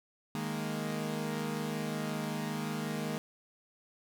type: chord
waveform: sawtooth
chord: D# suspended fourth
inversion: none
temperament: equal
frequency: 155.56 / 207.7 / 233.1 Hz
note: D#3 / G#3 / A#3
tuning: 0 / 0 / 0 cents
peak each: -34 dBFS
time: 0.35-3.18 s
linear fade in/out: 0 ms
effects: none